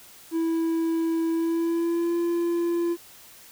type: tone with pitch glide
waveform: triangle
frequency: 328.5 to 342.1 Hz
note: E4 to F4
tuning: -6 to -36 cents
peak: -20 dBFS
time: 0.31-2.97 s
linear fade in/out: 50 ms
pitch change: +70 cents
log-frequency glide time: 1.3-2.16 s
effects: white hiss -49 dBFS RMS until 3.51 s